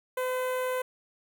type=tone with notch filter; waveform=sawtooth; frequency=509 Hz; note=C5; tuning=48 cents flat; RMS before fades=-30 dBFS; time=0.17-0.82 s; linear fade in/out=5 ms; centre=5000 Hz; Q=0.55; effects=none